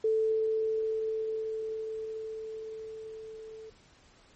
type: tone with level ramp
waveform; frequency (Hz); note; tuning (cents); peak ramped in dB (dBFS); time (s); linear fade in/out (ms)
sine; 440; A4; 0; -23 to -43; 0.04-3.7; 5
effects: pink hiss -60 dBFS RMS until 4.35 s + MP3 32 kbps